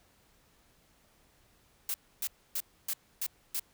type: noise bursts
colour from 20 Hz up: blue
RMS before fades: -33 dBFS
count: 6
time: 1.89-3.596 s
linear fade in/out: 2 ms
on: 51 ms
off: 280 ms
effects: pink hiss -66 dBFS RMS until 3.73 s